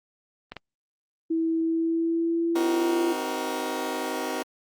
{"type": "clicks", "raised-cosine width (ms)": 0.3, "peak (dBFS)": [-20, -20], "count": 2, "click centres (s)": [0.52, 0.567]}
{"type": "tone with pitch glide", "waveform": "sine", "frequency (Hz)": [326.4, 341.2], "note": ["E4", "F4"], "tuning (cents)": [-17, -40], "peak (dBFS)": -22, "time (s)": [1.3, 3.13], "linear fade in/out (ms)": 10, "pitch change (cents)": 77, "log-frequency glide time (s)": [1.63, 2.96]}
{"type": "chord", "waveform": "20% pulse", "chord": "C half-diminished seventh", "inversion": "none", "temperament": "just", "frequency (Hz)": [261.6, 314, 376.7, 470.9], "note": ["C4", "Eb4", "Gb4", "Bb4"], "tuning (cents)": [0, 16, 31, 18], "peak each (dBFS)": -29, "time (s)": [2.55, 4.43], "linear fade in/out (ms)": 10}
{"effects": ["Opus 32 kbps"]}